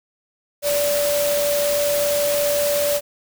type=tone in noise; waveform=sine; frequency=580 Hz; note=D5; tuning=22 cents flat; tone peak=-18 dBFS; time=0.62-3.01 s; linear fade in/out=50 ms; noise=white; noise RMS=-25 dBFS; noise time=0.62-3.01 s; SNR=+4 dB; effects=none